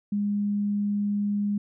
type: tone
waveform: sine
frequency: 204.7 Hz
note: G#3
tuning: 25 cents flat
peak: -23 dBFS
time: 0.12-1.58 s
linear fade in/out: 5 ms
effects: none